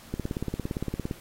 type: click train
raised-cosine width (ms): 3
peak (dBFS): -16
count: 18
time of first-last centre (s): 0.14-1.111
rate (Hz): 17.5
effects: pink hiss -50 dBFS RMS until 1.2 s + AAC 48 kbps